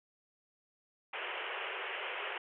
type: band-pass noise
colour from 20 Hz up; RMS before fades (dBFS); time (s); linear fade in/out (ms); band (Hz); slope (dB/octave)
white; -40; 1.13-2.38; 5; 360 to 3100; 96
effects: none